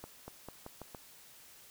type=accelerating click train; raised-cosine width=1 ms; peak=-30 dBFS; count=6; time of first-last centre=0.04-0.948 s; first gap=240 ms; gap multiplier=0.86; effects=white hiss -57 dBFS RMS until 1.7 s